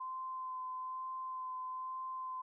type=tone with vibrato; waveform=sine; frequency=1032 Hz; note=C6; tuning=24 cents flat; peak=-39 dBFS; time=0-2.42 s; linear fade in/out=10 ms; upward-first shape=sine; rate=1.1 Hz; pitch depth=12 cents each way; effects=none